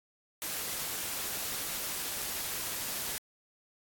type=noise; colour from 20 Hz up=white; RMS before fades=-36 dBFS; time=0.42-3.18 s; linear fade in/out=0 ms; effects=AAC 64 kbps